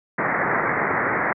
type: low-pass noise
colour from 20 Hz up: white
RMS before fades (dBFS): -22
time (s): 0.18-1.33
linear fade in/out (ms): 5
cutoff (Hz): 2100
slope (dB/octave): 96
effects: high-pass 150 Hz 12 dB/octave